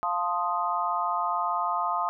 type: chord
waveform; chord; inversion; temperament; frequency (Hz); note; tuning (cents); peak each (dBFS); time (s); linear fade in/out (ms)
sine; F dominant seventh; none; equal; 698.5 / 880 / 1046.5 / 1244.5; F5 / A5 / C6 / Eb6; 0 / 0 / 0 / 0; -31 / -31 / -30 / -29; 0.03-2.09; 0
effects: none